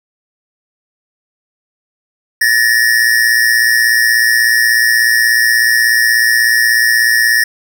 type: tone pair together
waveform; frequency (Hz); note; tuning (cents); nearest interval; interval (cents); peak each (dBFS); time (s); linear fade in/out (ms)
square; 1747.5 / 1864; A6 / A#6; -12 / -1; minor second; 111; -12; 2.41-7.44; 5
effects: none